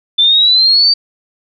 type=exponential sweep; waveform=sine; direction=up; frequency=3520 to 4646 Hz; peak=-6 dBFS; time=0.18-0.94 s; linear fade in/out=10 ms; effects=none